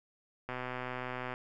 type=click train; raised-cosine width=0.5 ms; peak=-23 dBFS; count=108; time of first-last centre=0.49-1.339 s; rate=126 Hz; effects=none